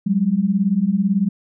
sine beating tone pair, 185 / 203 Hz, F#3 / G#3, 0 / -39 cents, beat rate 18 Hz, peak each -19 / -17 dBFS, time 0.06-1.29 s, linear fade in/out 10 ms, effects none

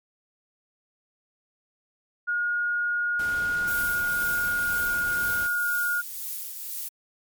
sine tone, 1434 Hz, F6, 45 cents sharp, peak -23 dBFS, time 2.27-6.02 s, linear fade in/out 20 ms
pink noise, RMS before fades -40 dBFS, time 3.19-5.47 s, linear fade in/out 5 ms
violet noise with tremolo, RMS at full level -32 dBFS, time 3.67-6.89 s, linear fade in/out 10 ms, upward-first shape triangle, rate 2 Hz, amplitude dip 45%
effects MP3 96 kbps

